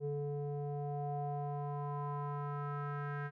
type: tone with low-pass filter sweep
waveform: square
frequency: 144.5 Hz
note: D3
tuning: 28 cents flat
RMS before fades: -39 dBFS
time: 0-3.31 s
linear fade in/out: 50 ms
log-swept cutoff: 470 to 1600 Hz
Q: 4.8
effects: none